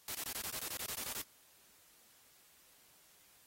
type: noise bursts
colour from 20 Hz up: white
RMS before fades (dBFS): -41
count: 13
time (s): 0.08-1.217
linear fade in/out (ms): 2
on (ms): 69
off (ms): 20
effects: white hiss -65 dBFS RMS until 3.46 s + AAC 48 kbps